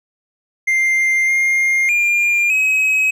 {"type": "tone with pitch steps", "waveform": "triangle", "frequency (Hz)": [2098, 2120, 2401, 2547], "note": ["C7", "C7", "D7", "D#7"], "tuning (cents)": [4, 22, 38, 40], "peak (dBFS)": -11, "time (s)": [0.67, 3.11], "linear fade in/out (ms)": 10, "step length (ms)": 610, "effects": []}